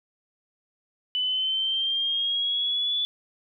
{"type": "linear sweep", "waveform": "sine", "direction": "up", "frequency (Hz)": [2991, 3464], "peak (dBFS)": -23, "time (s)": [1.15, 3.05], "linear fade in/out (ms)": 0, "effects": []}